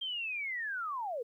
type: linear sweep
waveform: sine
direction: down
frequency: 3200 to 440 Hz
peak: -34 dBFS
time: 0.01-1.23 s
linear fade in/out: 10 ms
effects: 12-bit